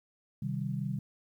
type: chord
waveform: sine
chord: C minor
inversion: none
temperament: equal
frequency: 130.81 / 155.56 / 196 Hz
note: C3 / Eb3 / G3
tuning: 0 / 0 / 0 cents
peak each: -35 / -36 / -36 dBFS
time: 0.42-0.99 s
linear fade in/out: 5 ms
effects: 11-bit